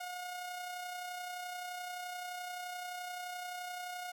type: tone with amplitude modulation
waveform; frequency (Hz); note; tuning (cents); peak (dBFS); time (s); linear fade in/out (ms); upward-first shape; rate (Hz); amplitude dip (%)
sawtooth; 720; F#5; -47; -35; 0-4.12; 10; sine; 31.6; 35
effects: none